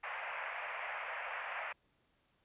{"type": "band-pass noise", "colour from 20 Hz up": "white", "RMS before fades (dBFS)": -42, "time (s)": [0.03, 1.73], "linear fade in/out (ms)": 10, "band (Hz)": [550, 2500], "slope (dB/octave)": 48, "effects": ["pink hiss -75 dBFS RMS until 2.44 s", "resampled to 8000 Hz"]}